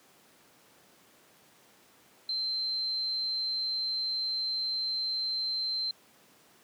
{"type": "tone", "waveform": "sine", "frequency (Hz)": 4114, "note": "C8", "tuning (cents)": -30, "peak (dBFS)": -29, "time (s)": [2.29, 5.91], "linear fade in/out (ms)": 2, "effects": ["pink hiss -60 dBFS RMS until 6.63 s", "high-pass 200 Hz 12 dB/octave"]}